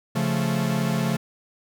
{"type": "chord", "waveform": "45% pulse", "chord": "Db augmented", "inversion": "none", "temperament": "equal", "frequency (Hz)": [138.59, 174.61, 220], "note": ["Db3", "F3", "A3"], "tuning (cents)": [0, 0, 0], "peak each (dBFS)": -26, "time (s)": [0.15, 1.17], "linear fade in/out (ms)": 10, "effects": []}